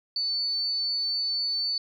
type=tone; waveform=sine; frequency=4498 Hz; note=C#8; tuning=24 cents sharp; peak=-25 dBFS; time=0.16-1.78 s; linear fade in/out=2 ms; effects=10-bit